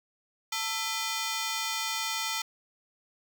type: ring-modulated tone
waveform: 10% pulse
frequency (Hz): 1108.7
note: C#6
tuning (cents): 0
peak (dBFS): -18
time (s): 0.52-2.42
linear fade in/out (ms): 5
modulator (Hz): 215
effects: none